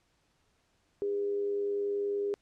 sine tone with amplitude modulation, 405.5 Hz, G#4, 41 cents flat, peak -27 dBFS, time 1.02-2.34 s, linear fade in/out 0 ms, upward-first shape sine, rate 99.4 Hz, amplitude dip 35%, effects pink hiss -72 dBFS RMS until 2.41 s + low-pass 8000 Hz 12 dB/octave

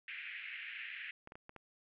white band-pass noise, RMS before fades -46 dBFS, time 0.08-1.11 s, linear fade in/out 2 ms, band 1700 to 2700 Hz, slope 48 dB/octave
clicks, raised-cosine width 0.5 ms, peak -35 dBFS, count 5, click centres 1.274 / 1.321 / 1.355 / 1.494 / 1.563 s
effects none

